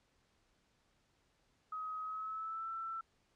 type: tone with pitch glide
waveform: sine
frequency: 1266 to 1334.3 Hz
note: D#6 to E6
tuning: +30 to +21 cents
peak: -39 dBFS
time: 1.72-3.01 s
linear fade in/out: 5 ms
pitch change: +91 cents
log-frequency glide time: 2.02-2.7 s
effects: pink hiss -75 dBFS RMS until 3.35 s + low-pass 7000 Hz 12 dB/octave